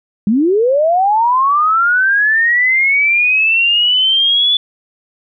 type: linear sweep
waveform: sine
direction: up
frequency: 192.7 to 3469 Hz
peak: -9 dBFS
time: 0.27-4.57 s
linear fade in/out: 2 ms
effects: none